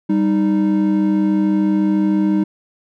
triangle tone pair together, 196.6 / 310.4 Hz, G3 / D#4, +5 / -4 cents, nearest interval minor sixth, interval 791 cents, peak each -14 dBFS, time 0.09-2.44 s, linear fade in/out 10 ms, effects none

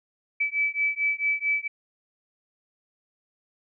sine beating tone pair, 2301 / 2305.5 Hz, D7 / D7, -36 / -33 cents, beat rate 4.5 Hz, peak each -26 dBFS, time 0.4-1.68 s, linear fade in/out 10 ms, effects none

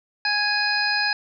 harmonic tone, 830.6 Hz, G#5, in tune, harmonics 1 / 2 / 3 / 5 / 6, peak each -28 / -23 / -28 / -28 / -26 dBFS, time 0.25-1.13 s, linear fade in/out 2 ms, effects none

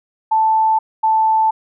sine tone pair in turn, 880 / 880 Hz, A5 / A5, 0 / 0 cents, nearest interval unison, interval 0 cents, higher neither, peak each -11 dBFS, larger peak neither, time 0.31-0.79 / 1.03-1.51 s, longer neither, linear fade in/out 10 ms, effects none

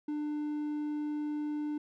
triangle tone, 298.3 Hz, D4, 27 cents sharp, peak -30 dBFS, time 0.08-1.78 s, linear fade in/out 5 ms, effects none

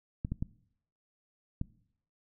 clicks, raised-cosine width 5 ms, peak -20 dBFS, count 4, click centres 0.249 / 0.32 / 0.425 / 1.614 s, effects noise-tail reverb RT60 0.7 s tail -21 dB re dry

